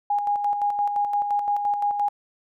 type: tone with tremolo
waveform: sine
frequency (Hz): 820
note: G#5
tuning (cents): -22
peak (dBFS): -19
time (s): 0.1-2.09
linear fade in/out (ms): 5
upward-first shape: square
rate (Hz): 5.8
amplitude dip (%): 45
effects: none